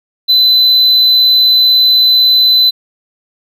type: tone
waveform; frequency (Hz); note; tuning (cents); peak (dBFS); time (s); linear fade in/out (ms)
triangle; 4021; B7; +30; -4; 0.28-2.71; 20
effects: none